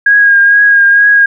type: tone with vibrato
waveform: sine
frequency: 1633 Hz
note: G#6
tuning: 30 cents flat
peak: -3 dBFS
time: 0.06-1.26 s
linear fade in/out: 5 ms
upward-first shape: triangle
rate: 2.2 Hz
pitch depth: 29 cents each way
effects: none